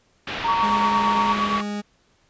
white low-pass noise, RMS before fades -30 dBFS, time 0.27-1.61 s, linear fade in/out 5 ms, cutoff 3300 Hz, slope 24 dB/octave
sine tone, 925 Hz, A#5, 14 cents flat, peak -20 dBFS, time 0.44-1.33 s, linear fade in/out 10 ms
sine tone with tremolo, 1131 Hz, C#6, 34 cents sharp, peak -18 dBFS, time 0.48-1.62 s, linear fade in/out 5 ms, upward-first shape triangle, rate 8.7 Hz, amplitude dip 75%
40% pulse tone with pitch glide, 207.7 to 206.3 Hz, G#3 to G#3, 0 to -11 cents, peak -25 dBFS, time 0.62-1.82 s, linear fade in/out 20 ms, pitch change -11 cents, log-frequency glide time 1.27-1.41 s
effects pink hiss -62 dBFS RMS until 2.29 s + resampled to 16000 Hz

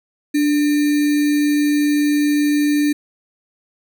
sine tone with sample-and-hold, 293.7 Hz, D4, in tune, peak -13 dBFS, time 0.34-2.93 s, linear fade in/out 10 ms, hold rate 2100 Hz, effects none

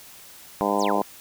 harmonic tone, 101.7 Hz, G#2, 36 cents flat, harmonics 2 / 3 / 4 / 5 / 6 / 7 / 8 / 9 / 10, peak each -29 / -29 / -29 / -29 / -29 / -29 / -29 / -29 / -29 dBFS, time 0.61-1.02 s, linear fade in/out 0 ms
sine exponential sweep, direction down, 9956 to 260.9 Hz, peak -31 dBFS, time 0.78-1.01 s, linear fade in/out 20 ms
effects white hiss -46 dBFS RMS until 1.2 s

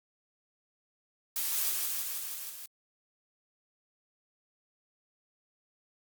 blue noise with echo, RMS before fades -32 dBFS, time 1.36-1.7 s, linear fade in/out 2 ms, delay 160 ms, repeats 6, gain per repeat -2 dB, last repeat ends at 2.66 s, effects Opus 48 kbps

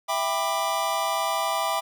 square chord, E minor seventh, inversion none, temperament just, 659.3 / 791.1 / 988.9 / 1186.7 Hz, E5 / G5 / B5 / D6, 0 / +16 / +2 / +18 cents, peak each -30 dBFS, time 0.08-1.81 s, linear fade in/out 20 ms, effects none

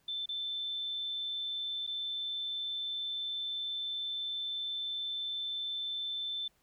sine tone with dropouts, 3537 Hz, A7, 8 cents sharp, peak -34 dBFS, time 0.08-6.48 s, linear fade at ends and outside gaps 5 ms, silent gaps 0.259-0.289 / 1.867-1.874 s, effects pink hiss -72 dBFS RMS until 6.62 s

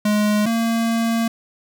square tone pair in turn, 209.7 / 228.8 Hz, G#3 / A#3, +17 / -32 cents, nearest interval major second, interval 151 cents, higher second, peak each -16 / -18 dBFS, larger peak first, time 0.05-0.46 / 0.46-1.28 s, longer second, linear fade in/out 5 ms, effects none

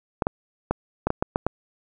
clicks, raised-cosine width 1 ms, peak -7 dBFS, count 8, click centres 0.222 / 0.269 / 0.71 / 1.07 / 1.104 / 1.225 / 1.359 / 1.466 s, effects none

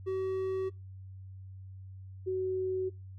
triangle / sine tone pair in turn, 379.4 / 374.2 Hz, F#4 / F#4, +43 / +20 cents, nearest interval unison, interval 23 cents, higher first, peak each -28 / -29 dBFS, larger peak first, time 0.06-0.7 / 2.26-2.9 s, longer neither, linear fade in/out 20 ms, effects noise-tail reverb RT60 0.2 s tail -21 dB re dry + added 95 Hz sine -44 dBFS peak until 3.18 s

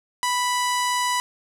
sawtooth tone with low-pass filter, 987.8 Hz, B5, in tune, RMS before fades -23 dBFS, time 0.23-1.2 s, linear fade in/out 0 ms, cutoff 9600 Hz, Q 1.5, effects none

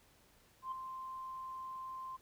sine tone with ADSR envelope, 1045 Hz, C6, 2 cents flat, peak -35 dBFS, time 0.62-2.17 s, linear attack 99 ms, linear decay 4 ms, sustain -7 dB, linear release 14 ms, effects tanh soft clip ceiling -33 dBFS + pink hiss -67 dBFS RMS until 2.21 s

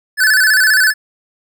square tone with vibrato, 1618 Hz, G#6, 46 cents flat, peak -9 dBFS, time 0.17-0.94 s, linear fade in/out 50 ms, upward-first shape square, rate 15 Hz, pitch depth 110 cents each way, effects none

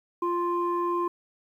sine tone pair together, 348 / 1046.7 Hz, F4 / C6, -6 / 0 cents, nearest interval octave + perfect fifth, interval 1906 cents, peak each -26 dBFS, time 0.22-1.08 s, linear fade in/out 5 ms, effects tanh soft clip ceiling -18 dBFS + 10-bit

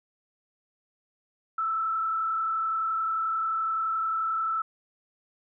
sine tone with frequency modulation, 1319 Hz, E6, 1 cent sharp, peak -25 dBFS, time 1.58-4.62 s, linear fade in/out 5 ms, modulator 31.5 Hz, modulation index 0.72, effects none

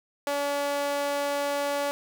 sawtooth tone with high-pass filter, 285.2 Hz, C#4, 49 cents sharp, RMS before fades -28 dBFS, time 0.27-1.91 s, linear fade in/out 0 ms, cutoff 580 Hz, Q 2, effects none

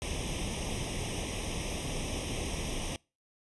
pink noise with comb filter, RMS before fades -35 dBFS, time 0.02-2.96 s, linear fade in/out 0 ms, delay 0.34 ms, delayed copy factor +0.85, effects noise-tail reverb RT60 0.3 s tail -25 dB re dry + resampled to 24000 Hz

